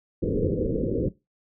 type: low-pass noise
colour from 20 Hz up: white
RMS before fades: -25 dBFS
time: 0.22-1.09 s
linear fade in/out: 10 ms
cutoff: 520 Hz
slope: 96 dB/octave
effects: noise-tail reverb RT60 0.2 s tail -17 dB re dry